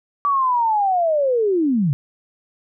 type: linear sweep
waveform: sine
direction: down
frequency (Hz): 1158 to 129.3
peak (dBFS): -15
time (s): 0.25-1.93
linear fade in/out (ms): 0
effects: none